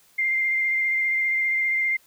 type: tone with vibrato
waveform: sine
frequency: 2100 Hz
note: C7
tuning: 6 cents sharp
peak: -20 dBFS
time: 0.18-1.97 s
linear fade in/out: 10 ms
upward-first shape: square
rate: 15 Hz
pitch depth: 13 cents each way
effects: white hiss -58 dBFS RMS until 2.06 s